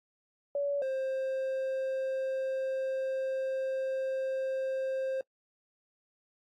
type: tone pair in turn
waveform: sine / triangle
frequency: 568 / 528.9 Hz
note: C#5 / C5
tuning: +42 / +19 cents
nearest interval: minor second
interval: 123 cents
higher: first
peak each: -28 dBFS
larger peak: neither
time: 0.55-0.82 / 0.82-5.21 s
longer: second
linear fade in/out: 2 ms
effects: noise-tail reverb RT60 0.1 s tail -26 dB re dry + AAC 64 kbps